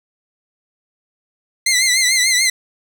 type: tone with vibrato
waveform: 15% pulse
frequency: 2048 Hz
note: C7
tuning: 38 cents flat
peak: -6 dBFS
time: 1.66-2.5 s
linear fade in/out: 5 ms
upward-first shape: triangle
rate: 6.8 Hz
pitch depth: 89 cents each way
effects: none